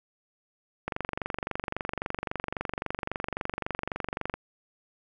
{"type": "click train", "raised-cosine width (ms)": 0.5, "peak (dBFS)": -15, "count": 83, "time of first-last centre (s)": [0.88, 4.34], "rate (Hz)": 23.7, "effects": []}